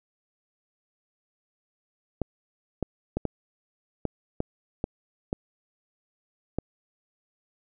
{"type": "clicks", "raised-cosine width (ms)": 2, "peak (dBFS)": -13, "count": 9, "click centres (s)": [2.217, 2.827, 3.17, 3.253, 4.053, 4.404, 4.841, 5.329, 6.586], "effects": []}